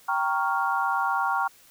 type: chord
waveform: sine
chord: G half-diminished seventh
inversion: none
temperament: equal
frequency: 784 / 932.3 / 1108.7 / 1396.9 Hz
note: G5 / Bb5 / Db6 / F6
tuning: 0 / 0 / 0 / 0 cents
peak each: -28 dBFS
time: 0.08-1.48 s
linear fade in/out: 10 ms
effects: white hiss -55 dBFS RMS until 1.7 s